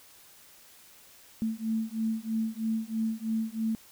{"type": "beating tone pair", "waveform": "sine", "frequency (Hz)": [220.8, 223.9], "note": ["A3", "A3"], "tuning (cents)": [6, 30], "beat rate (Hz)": 3.1, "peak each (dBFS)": -31, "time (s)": [1.42, 3.75], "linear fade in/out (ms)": 0, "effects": ["white hiss -55 dBFS RMS until 3.91 s"]}